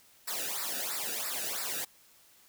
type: noise with flanger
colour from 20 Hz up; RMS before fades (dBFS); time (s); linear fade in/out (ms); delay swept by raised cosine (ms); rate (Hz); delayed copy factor
white; -35; 0.27-1.85; 10; 0.31 to 0.96; 3; -1
effects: white hiss -61 dBFS RMS until 2.48 s